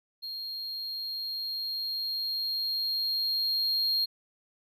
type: tone with level ramp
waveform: triangle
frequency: 4235 Hz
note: C8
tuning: 20 cents sharp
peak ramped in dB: -34 to -23 dBFS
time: 0.22-4.06 s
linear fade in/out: 20 ms
effects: none